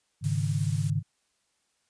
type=chord; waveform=sine; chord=Ab suspended fourth; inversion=none; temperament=equal; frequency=103.83 / 138.59 / 155.56 Hz; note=Ab2 / Db3 / Eb3; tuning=0 / 0 / 0 cents; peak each=-29 dBFS; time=0.21-1.03 s; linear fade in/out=50 ms
type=noise; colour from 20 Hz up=blue; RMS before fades=-41 dBFS; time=0.24-0.9 s; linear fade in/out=0 ms
effects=white hiss -73 dBFS RMS until 1.89 s + resampled to 22050 Hz